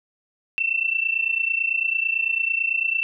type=tone pair together; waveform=sine; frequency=2670 / 2699 Hz; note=E7 / E7; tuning=+22 / +40 cents; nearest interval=unison; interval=18 cents; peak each=-23 dBFS; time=0.58-3.03 s; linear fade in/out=0 ms; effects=none